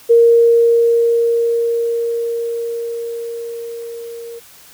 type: tone with level ramp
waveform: sine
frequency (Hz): 466.2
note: A#4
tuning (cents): 0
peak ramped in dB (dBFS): -5 to -28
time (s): 0.09-4.4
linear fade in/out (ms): 20
effects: white hiss -43 dBFS RMS until 4.73 s